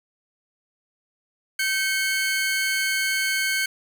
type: tone pair together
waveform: sawtooth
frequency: 1547 / 2196 Hz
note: G6 / C#7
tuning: -23 / -17 cents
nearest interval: tritone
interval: 606 cents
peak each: -21 dBFS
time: 1.59-3.66 s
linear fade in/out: 5 ms
effects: none